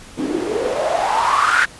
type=noise with band-pass filter sweep; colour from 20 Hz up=white; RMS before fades=-18 dBFS; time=0.17-1.66 s; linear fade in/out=20 ms; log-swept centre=270 to 1600 Hz; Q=7.6; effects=pink hiss -40 dBFS RMS until 1.79 s + resampled to 24000 Hz